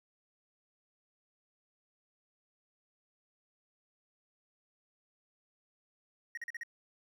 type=tone bursts; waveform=triangle; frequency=1880 Hz; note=A#6; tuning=14 cents sharp; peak=-36 dBFS; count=5; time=6.35-6.634 s; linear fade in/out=2 ms; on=24 ms; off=41 ms; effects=none